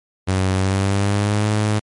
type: tone with pitch glide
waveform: sawtooth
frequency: 94.4 to 105.96 Hz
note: F#2 to G#2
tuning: +35 to +35 cents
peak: -12 dBFS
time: 0.27-1.8 s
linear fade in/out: 20 ms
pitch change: +200 cents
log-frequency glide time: 0.56-1.48 s
effects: MP3 48 kbps